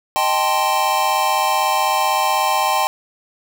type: chord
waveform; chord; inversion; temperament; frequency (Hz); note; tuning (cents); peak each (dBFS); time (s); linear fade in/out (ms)
square; A half-diminished seventh; second; equal; 622.3 / 784 / 880 / 1046.5; Eb5 / G5 / A5 / C6; 0 / 0 / 0 / 0; -26 / -20 / -22 / -21; 0.16-2.87; 0
effects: none